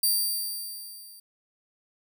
5% pulse tone with level ramp, 4699 Hz, D8, in tune, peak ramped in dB -13 to -40 dBFS, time 0.03-1.2 s, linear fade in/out 5 ms, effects none

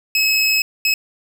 25% pulse tone bursts at uneven times, 2574 Hz, E7, 42 cents flat, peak -10 dBFS, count 2, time 0.15-0.62 / 0.85-0.94 s, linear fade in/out 2 ms, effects none

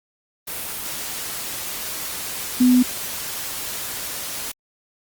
sine tone in noise, 250.1 Hz, B3, 22 cents sharp, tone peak -11 dBFS, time 2.6-2.83 s, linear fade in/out 10 ms, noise white, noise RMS -29 dBFS, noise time 0.47-4.52 s, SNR +15 dB, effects Opus 32 kbps

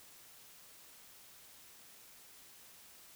silence, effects white hiss -58 dBFS RMS until 3.15 s

